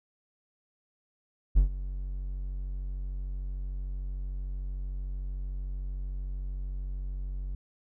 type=tone with ADSR envelope; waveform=triangle; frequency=46.65 Hz; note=F#1; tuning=15 cents sharp; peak=-13 dBFS; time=1.55-7.55 s; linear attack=24 ms; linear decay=110 ms; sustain=-17 dB; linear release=4 ms; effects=none